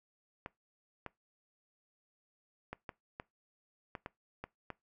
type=clicks; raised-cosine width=0.5 ms; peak=-26 dBFS; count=9; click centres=0.461 / 1.063 / 2.73 / 2.892 / 3.199 / 3.952 / 4.061 / 4.44 / 4.703 s; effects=noise-tail reverb RT60 0.2 s tail -22 dB re dry